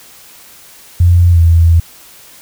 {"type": "tone with pitch glide", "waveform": "sine", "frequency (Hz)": [87.31, 83.42], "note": ["F2", "E2"], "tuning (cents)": [0, 21], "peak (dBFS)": -4, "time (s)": [1, 1.8], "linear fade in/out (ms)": 5, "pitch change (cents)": -79, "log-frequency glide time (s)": [1.31, 1.39], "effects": ["white hiss -39 dBFS RMS until 2.41 s"]}